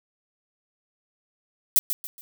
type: noise with echo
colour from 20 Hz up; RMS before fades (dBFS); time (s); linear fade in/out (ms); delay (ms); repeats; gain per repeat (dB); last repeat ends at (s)
violet; -17; 1.76-1.79; 0; 140; 3; -9; 2.21
effects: none